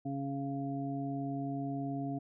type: harmonic tone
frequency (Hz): 138.59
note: C#3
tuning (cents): 0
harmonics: 1 / 2 / 3 / 5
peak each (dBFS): -39 / -36 / -49 / -42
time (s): 0.05-2.19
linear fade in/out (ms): 10
effects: none